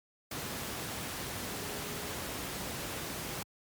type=tone in noise; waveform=sine; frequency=415.3 Hz; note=G#4; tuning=in tune; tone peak=-48 dBFS; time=1.46-2.12 s; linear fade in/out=5 ms; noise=pink; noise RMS=-38 dBFS; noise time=0.31-3.43 s; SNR=-13 dB; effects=high-pass 80 Hz 12 dB/octave + MP3 96 kbps